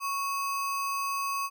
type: tone with sample-and-hold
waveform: sine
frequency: 1108.7 Hz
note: C#6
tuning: in tune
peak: -28 dBFS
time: 0-1.5 s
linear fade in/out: 50 ms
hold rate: 3675 Hz
effects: none